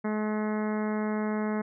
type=harmonic tone; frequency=213.4 Hz; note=G#3; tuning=47 cents sharp; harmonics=1 / 2 / 3 / 4 / 5 / 6 / 7 / 8 / 9 / 10; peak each=-28 / -34 / -38 / -40 / -42 / -44 / -45 / -46 / -47 / -48 dBFS; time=0.04-1.62 s; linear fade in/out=10 ms; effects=none